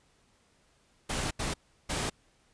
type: noise bursts at uneven times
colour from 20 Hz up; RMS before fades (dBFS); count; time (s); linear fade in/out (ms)
pink; -32; 3; 1.09-1.31 / 1.39-1.54 / 1.89-2.1; 10
effects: pink hiss -67 dBFS RMS until 2.53 s + resampled to 22050 Hz